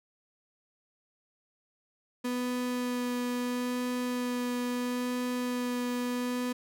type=tone with vibrato; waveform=35% pulse; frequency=246.9 Hz; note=B3; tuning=in tune; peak=-28 dBFS; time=2.24-6.53 s; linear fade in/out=10 ms; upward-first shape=sine; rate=0.75 Hz; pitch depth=10 cents each way; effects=none